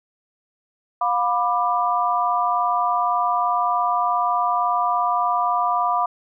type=chord; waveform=sine; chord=B diminished; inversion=second; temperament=just; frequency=711.2 / 987.8 / 1185.3 Hz; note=F5 / B5 / D6; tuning=+31 / 0 / +16 cents; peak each=-22 dBFS; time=1.01-6.06 s; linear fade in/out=5 ms; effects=none